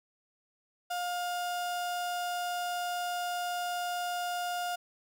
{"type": "tone", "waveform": "35% pulse", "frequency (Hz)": 709, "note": "F5", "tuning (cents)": 26, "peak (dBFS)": -30, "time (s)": [0.9, 4.76], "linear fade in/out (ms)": 10, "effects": []}